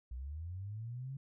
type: linear sweep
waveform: sine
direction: up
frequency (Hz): 58.27 to 138.59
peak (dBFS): -40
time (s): 0.11-1.17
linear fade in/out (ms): 5
effects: none